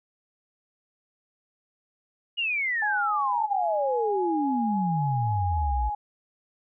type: exponential sweep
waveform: sine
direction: down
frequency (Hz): 2906 to 55.4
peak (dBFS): -24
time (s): 2.37-5.9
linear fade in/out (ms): 20
type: tone with vibrato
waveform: sine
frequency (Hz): 830.6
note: G#5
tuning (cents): 0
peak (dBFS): -27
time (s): 2.82-5.95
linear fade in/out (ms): 5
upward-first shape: triangle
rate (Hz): 3.7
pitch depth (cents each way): 30
effects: none